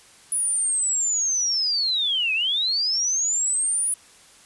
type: linear two-way sweep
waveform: sine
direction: down then up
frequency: 9956 to 2489 to 9956 Hz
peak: -20 dBFS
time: 0.32-3.94 s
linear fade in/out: 2 ms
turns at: 2.33 s
effects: white hiss -51 dBFS RMS until 4.45 s + resampled to 24000 Hz